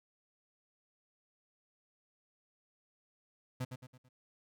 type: tone with echo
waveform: 35% pulse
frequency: 127.1 Hz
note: C3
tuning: 50 cents flat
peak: -33 dBFS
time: 3.6-3.65 s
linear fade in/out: 10 ms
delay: 110 ms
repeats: 4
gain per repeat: -7 dB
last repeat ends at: 4.09 s
effects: none